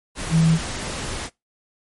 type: tone in noise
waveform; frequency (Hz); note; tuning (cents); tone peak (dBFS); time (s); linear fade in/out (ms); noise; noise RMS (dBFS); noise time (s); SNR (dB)
sine; 162.5; E3; -24; -13; 0.3-0.59; 50; pink; -29; 0.15-1.3; +13
effects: noise-tail reverb RT60 0.2 s tail -23 dB re dry + MP3 48 kbps